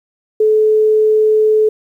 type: tone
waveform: sine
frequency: 431.6 Hz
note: A4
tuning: 33 cents flat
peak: -8 dBFS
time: 0.4-1.69 s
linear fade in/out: 5 ms
effects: 8-bit